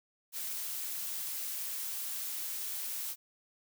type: noise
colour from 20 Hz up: blue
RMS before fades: -38 dBFS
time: 0.32-3.16 s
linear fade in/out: 50 ms
effects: none